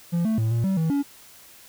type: tone with pitch steps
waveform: triangle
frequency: 171.1 / 220.7 / 111.5 / 116.5 / 192.1 / 161.4 / 282.8 Hz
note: F3 / A3 / A2 / A#2 / G3 / E3 / C#4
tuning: -35 / +5 / +23 / -1 / -35 / -36 / +35 cents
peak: -18 dBFS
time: 0.12-1.03 s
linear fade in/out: 20 ms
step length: 130 ms
effects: white hiss -49 dBFS RMS until 1.68 s